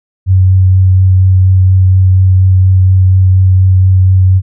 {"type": "tone with vibrato", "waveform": "sine", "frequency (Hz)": 93.6, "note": "F#2", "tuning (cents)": 20, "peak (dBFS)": -3, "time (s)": [0.26, 4.42], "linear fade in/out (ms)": 50, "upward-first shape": "triangle", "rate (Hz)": 4.2, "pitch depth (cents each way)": 14, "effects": []}